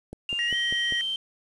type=click train; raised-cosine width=2 ms; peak=-24 dBFS; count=5; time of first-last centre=0.13-0.924 s; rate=5.04 Hz
type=tone with pitch glide; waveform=sine; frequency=2800 to 3125 Hz; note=F7 to G7; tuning=+4 to -6 cents; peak=-26 dBFS; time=0.29-1.16 s; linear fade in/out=2 ms; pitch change=+190 cents; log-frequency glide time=0.47-0.55 s
type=tone; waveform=triangle; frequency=1898 Hz; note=A#6; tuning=31 cents sharp; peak=-25 dBFS; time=0.39-1.01 s; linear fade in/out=0 ms
effects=resampled to 22050 Hz + 8-bit